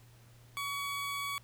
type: tone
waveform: 20% pulse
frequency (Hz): 1129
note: C#6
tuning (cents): +31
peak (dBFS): -30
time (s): 0.57-1.38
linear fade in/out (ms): 0
effects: added 118 Hz sine -57 dBFS peak until 1.43 s + pink hiss -63 dBFS RMS until 1.43 s